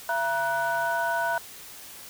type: tone cluster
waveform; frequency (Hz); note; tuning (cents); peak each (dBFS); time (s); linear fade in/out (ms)
sine; 675 / 950 / 1488; E5 / A#5 / F#6; +41 / +33 / +9; -27; 0.09-1.38; 2
effects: tanh soft clip ceiling -18 dBFS + white hiss -44 dBFS RMS until 2.09 s